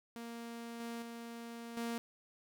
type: tone with level steps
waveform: sawtooth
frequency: 233.1 Hz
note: A#3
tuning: in tune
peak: -40 / -37 / -41 / -33 dBFS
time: 0.16-1.98 s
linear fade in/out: 0 ms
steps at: 0.8 / 1.02 / 1.77 s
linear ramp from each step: 2 ms
effects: none